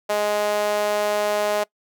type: tone with high-pass filter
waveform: sawtooth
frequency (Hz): 208.3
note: G#3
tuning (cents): +5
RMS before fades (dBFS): -22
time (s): 0.09-1.64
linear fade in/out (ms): 10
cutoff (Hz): 590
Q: 3.1
effects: noise-tail reverb RT60 0.1 s tail -22 dB re dry